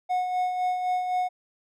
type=tone with tremolo; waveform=triangle; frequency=730 Hz; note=F#5; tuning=24 cents flat; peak=-20 dBFS; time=0.09-1.29 s; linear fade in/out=20 ms; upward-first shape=sine; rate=3.9 Hz; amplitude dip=45%; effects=none